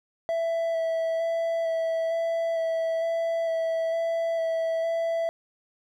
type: tone with vibrato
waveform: triangle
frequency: 659.3 Hz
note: E5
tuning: in tune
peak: -22 dBFS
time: 0.29-5.29 s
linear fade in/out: 0 ms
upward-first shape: square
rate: 1.1 Hz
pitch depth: 11 cents each way
effects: none